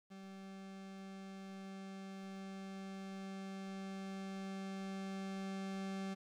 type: tone with level ramp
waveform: 40% pulse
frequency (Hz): 193.3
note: G3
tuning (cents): -24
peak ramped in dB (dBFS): -49 to -39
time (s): 0.1-6.15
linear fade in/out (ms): 20
effects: low-pass 7000 Hz 12 dB/octave + 12-bit